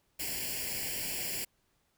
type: noise with comb filter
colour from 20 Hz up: white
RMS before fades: -36 dBFS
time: 0.19-1.45 s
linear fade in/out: 10 ms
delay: 0.4 ms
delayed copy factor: +0.9
effects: pink hiss -74 dBFS RMS until 1.97 s